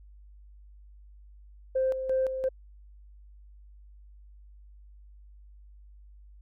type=tone with tremolo; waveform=sine; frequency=523.3 Hz; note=C5; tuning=in tune; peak=-22 dBFS; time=1.75-2.49 s; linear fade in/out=10 ms; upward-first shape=square; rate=2.9 Hz; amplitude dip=60%; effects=tanh soft clip ceiling -19 dBFS + added 50 Hz sine -49 dBFS peak until 6.41 s